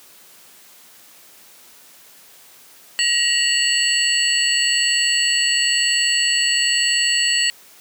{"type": "tone cluster", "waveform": "sine", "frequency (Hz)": [1908, 2770, 2911, 4422, 7890], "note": ["A#6", "F7", "F#7", "C#8", "B8"], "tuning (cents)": [40, -15, -29, -5, -3], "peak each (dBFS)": -22, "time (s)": [2.99, 7.5], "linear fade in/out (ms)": 0, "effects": ["white hiss -47 dBFS RMS until 7.8 s", "high-pass 150 Hz 12 dB/octave"]}